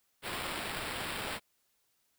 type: noise with sample-and-hold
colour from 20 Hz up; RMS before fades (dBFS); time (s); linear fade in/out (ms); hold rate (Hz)
violet; -38; 0.22-1.4; 50; 6300
effects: white hiss -75 dBFS RMS until 2.18 s